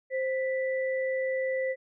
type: tone pair together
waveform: sine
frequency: 523.3 / 1975.7 Hz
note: C5 / B6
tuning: 0 / 0 cents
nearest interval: octave + major seventh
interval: 2300 cents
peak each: -27 / -35 dBFS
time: 0.1-1.76 s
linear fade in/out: 50 ms
effects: none